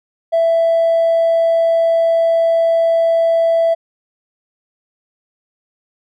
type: tone with hard clipping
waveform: sine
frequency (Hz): 663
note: E5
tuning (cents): +10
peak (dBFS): -11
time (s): 0.32-3.75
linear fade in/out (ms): 20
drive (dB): 1
effects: none